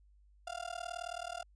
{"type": "tone with amplitude modulation", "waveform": "35% pulse", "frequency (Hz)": 698.5, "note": "F5", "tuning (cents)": 0, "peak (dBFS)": -34, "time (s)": [0.47, 1.43], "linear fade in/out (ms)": 5, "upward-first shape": "sine", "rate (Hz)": 38.8, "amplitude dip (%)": 100, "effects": ["added 50 Hz sine -61 dBFS peak until 1.55 s", "resampled to 22050 Hz"]}